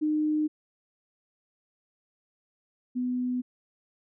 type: tone pair in turn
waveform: sine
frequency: 305.3 / 249.5 Hz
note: D#4 / B3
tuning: -33 / +18 cents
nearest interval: minor third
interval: 349 cents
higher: first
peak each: -23 / -26 dBFS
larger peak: first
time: 0.01-0.48 / 2.95-3.42 s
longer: neither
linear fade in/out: 20 ms
effects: none